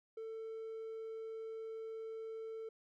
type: tone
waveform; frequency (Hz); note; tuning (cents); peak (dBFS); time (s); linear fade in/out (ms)
triangle; 445.8; A4; +23; -40; 0.17-2.69; 5
effects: tanh soft clip ceiling -36 dBFS